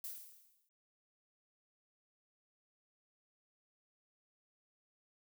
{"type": "noise with exponential decay", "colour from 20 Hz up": "violet", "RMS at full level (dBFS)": -42, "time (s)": [0.04, 0.69], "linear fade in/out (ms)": 2, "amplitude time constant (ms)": 140, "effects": []}